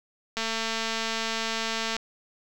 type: click train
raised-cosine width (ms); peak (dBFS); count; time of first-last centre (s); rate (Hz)
0.2; -12; 360; 0.37-1.966; 225
effects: 9-bit